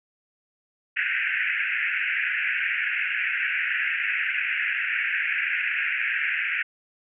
pink band-pass noise, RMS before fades -26 dBFS, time 0.96-6.63 s, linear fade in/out 10 ms, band 1500 to 2700 Hz, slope 96 dB/octave, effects none

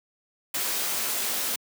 white noise with comb filter, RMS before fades -28 dBFS, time 0.54-1.56 s, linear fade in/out 5 ms, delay 18 ms, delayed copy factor +0.55, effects high-pass 200 Hz 12 dB/octave

